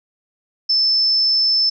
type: tone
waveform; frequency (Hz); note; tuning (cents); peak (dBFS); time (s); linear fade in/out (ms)
sine; 5274; E8; 0; -13; 0.69-1.7; 10
effects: none